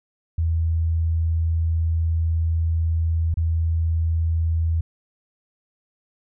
sine tone with dropouts, 81.9 Hz, E2, 11 cents flat, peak -18 dBFS, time 0.38-4.81 s, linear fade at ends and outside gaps 5 ms, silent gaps 3.342-3.371 s, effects none

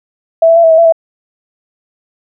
sine tone with pitch steps, 657 / 662 / 675 / 652 / 643 / 671 / 655 Hz, E5 / E5 / E5 / E5 / E5 / E5 / E5, -6 / +7 / +41 / -19 / -43 / +31 / -11 cents, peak -3 dBFS, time 0.42-0.924 s, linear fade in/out 5 ms, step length 72 ms, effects none

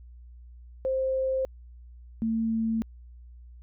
sine tone pair in turn, 526 / 224.6 Hz, C5 / A3, +9 / +36 cents, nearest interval octave + minor third, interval 1473 cents, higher first, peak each -24 dBFS, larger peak neither, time 0.85-1.45 / 2.22-2.82 s, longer neither, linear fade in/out 0 ms, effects added 60 Hz sine -45 dBFS peak until 3.62 s

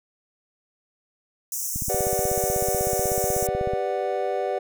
pink high-pass noise, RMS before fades -29 dBFS, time 1.52-3.47 s, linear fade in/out 2 ms, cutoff 5600 Hz, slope 96 dB/octave
click train, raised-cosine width 5 ms, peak -19 dBFS, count 33, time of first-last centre 1.76-3.735 s, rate 16.2 Hz
triangle chord, G major seventh, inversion none, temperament equal, 392 / 493.9 / 587.3 / 740 Hz, G4 / B4 / D5 / F#5, 0 / 0 / 0 / 0 cents, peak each -27 dBFS, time 1.89-4.59 s, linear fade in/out 10 ms
effects none

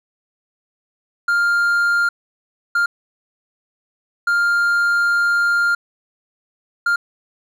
triangle tone bursts at uneven times, 1401 Hz, F6, 5 cents sharp, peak -12 dBFS, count 4, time 1.28-2.09 / 2.75-2.86 / 4.27-5.75 / 6.86-6.96 s, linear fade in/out 5 ms, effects none

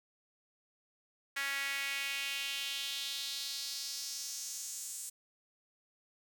sawtooth tone with high-pass filter sweep, 277.2 Hz, C#4, in tune, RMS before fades -39 dBFS, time 1.36-5.1 s, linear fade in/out 10 ms, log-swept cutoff 1800 to 8000 Hz, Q 2.8, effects none

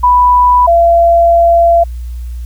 sine tone pair in turn, 987.8 / 680.5 Hz, B5 / F5, 0 / -45 cents, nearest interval tritone, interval 645 cents, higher first, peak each -4 dBFS, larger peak neither, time 0.03-0.67 / 0.67-1.84 s, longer second, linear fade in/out 10 ms, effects added 60 Hz sine -19 dBFS peak until 2.45 s + white hiss -47 dBFS RMS until 2.45 s

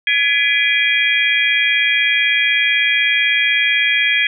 sine tone cluster, 1690 / 2010 / 2326 / 2446 / 3268 Hz, G#6 / B6 / D7 / D#7 / G#7, +30 / +30 / -17 / -30 / -29 cents, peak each -19 dBFS, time 0.07-4.27 s, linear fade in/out 2 ms, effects none

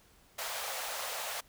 pink high-pass noise, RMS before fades -38 dBFS, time 0.38-1.41 s, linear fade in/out 10 ms, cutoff 510 Hz, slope 48 dB/octave, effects pink hiss -63 dBFS RMS until 1.48 s

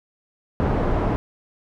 pink low-pass noise, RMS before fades -21 dBFS, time 0.6-1.16 s, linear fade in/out 0 ms, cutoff 880 Hz, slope 12 dB/octave, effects none

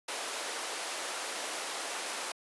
pink high-pass noise, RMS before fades -37 dBFS, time 0.08-2.32 s, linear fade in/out 5 ms, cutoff 470 Hz, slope 12 dB/octave, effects high-pass 300 Hz 12 dB/octave + resampled to 24000 Hz

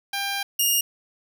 10% pulse tone pair in turn, 796 / 2837 Hz, G5 / F7, +26 / +27 cents, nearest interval octave + minor seventh, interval 2201 cents, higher second, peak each -17 / -10 dBFS, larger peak second, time 0.13-0.43 / 0.59-0.81 s, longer first, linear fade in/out 5 ms, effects none

